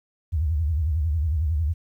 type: tone with vibrato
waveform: sine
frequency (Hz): 77.78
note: D#2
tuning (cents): 0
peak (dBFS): -20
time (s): 0.32-1.74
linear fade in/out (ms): 20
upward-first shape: sine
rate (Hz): 11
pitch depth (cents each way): 180
effects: 10-bit